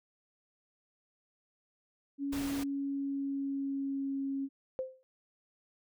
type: tone with pitch glide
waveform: sine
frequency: 280 to 273.4 Hz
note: C#4 to C#4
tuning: +18 to -24 cents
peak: -32 dBFS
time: 2.18-4.49 s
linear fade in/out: 50 ms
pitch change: -42 cents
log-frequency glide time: 2.29-4.23 s
type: noise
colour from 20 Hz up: pink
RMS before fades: -42 dBFS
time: 2.32-2.64 s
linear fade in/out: 10 ms
type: tone with exponential decay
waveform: sine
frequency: 520 Hz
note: C5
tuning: 11 cents flat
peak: -29 dBFS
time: 4.79-5.03 s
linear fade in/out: 0 ms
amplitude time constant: 51 ms
effects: none